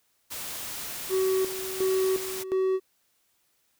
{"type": "noise", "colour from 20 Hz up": "white", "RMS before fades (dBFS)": -36, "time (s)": [0.3, 2.44], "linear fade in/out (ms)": 20}
{"type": "tone with tremolo", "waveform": "triangle", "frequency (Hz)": 377.9, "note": "F#4", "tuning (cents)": 37, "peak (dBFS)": -20, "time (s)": [1.09, 2.8], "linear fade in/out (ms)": 50, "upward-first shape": "square", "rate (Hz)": 1.4, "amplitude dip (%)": 75}
{"effects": ["white hiss -70 dBFS RMS until 3.79 s"]}